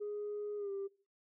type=tone with pitch glide; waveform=sine; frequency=415.3 to 394.5 Hz; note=G#4 to G4; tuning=0 to +11 cents; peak=-36 dBFS; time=0-0.88 s; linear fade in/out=20 ms; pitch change=-89 cents; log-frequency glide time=0.57-0.71 s; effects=noise-tail reverb RT60 0.4 s tail -22 dB re dry + tanh soft clip ceiling -34 dBFS